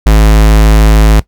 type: tone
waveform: square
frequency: 53.4 Hz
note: G#1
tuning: 49 cents sharp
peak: -3 dBFS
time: 0.06-1.2 s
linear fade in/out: 5 ms
effects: noise-tail reverb RT60 0.1 s tail -17 dB re dry